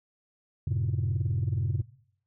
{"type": "chord", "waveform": "sine", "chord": "F# diminished", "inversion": "none", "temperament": "just", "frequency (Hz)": [92.5, 111, 133.2], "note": ["F#2", "A2", "C3"], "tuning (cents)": [0, 16, 31], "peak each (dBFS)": -28, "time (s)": [0.67, 1.82], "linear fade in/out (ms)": 5, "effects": ["noise-tail reverb RT60 0.7 s tail -22 dB re dry", "tanh soft clip ceiling -21 dBFS"]}